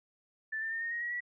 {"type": "tone with pitch steps", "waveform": "sine", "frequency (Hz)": [1760, 1788.7, 1817.9, 1847.5, 1877.6, 1908.2, 1939.4], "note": ["A6", "A6", "A#6", "A#6", "A#6", "A#6", "B6"], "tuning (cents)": [0, 28, -44, -16, 12, 40, -32], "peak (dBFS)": -33, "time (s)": [0.52, 1.206], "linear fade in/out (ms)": 10, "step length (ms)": 98, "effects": []}